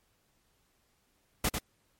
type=noise with echo; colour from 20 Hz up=pink; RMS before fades=-28 dBFS; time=1.44-1.49 s; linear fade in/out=5 ms; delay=97 ms; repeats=1; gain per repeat=-5 dB; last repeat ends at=1.587 s; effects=pink hiss -72 dBFS RMS until 1.99 s + MP3 64 kbps